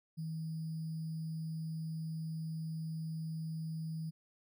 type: tone with sample-and-hold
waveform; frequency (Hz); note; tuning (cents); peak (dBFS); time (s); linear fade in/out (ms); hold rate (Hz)
sine; 160; D#3; +49; -37; 0.17-4.11; 20; 4900
effects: none